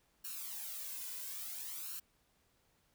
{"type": "noise with flanger", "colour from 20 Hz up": "blue", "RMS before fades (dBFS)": -44, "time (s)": [0.24, 2], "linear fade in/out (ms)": 10, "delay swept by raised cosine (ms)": [0.71, 2.01], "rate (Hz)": 0.58, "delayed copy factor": 0.75, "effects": ["pink hiss -74 dBFS RMS until 2.94 s"]}